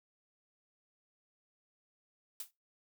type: noise with exponential decay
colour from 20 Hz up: blue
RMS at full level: -37 dBFS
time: 2.4-2.51 s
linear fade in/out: 2 ms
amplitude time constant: 23 ms
effects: noise-tail reverb RT60 0.2 s tail -18 dB re dry